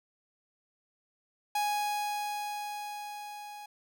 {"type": "tone with level ramp", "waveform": "45% pulse", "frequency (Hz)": 830.6, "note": "G#5", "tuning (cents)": 0, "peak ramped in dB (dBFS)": [-27, -43], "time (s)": [1.55, 3.66], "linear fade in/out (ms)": 5, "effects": []}